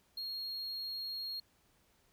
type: tone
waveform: triangle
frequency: 4272 Hz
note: C8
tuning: 35 cents sharp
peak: -37 dBFS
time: 0.17-1.4 s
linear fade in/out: 5 ms
effects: pink hiss -71 dBFS RMS until 2.12 s